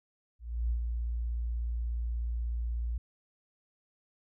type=tone with ADSR envelope; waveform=sine; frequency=58.27 Hz; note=A#1; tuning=in tune; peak=-26 dBFS; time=0.39-2.98 s; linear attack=310 ms; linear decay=90 ms; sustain=-4 dB; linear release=5 ms; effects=none